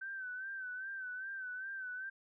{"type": "tone with vibrato", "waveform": "sine", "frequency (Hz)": 1535, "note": "G6", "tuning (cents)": -37, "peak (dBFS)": -40, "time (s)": [0.01, 2.1], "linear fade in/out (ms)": 10, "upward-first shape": "sine", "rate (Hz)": 2.5, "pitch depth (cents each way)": 61, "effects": []}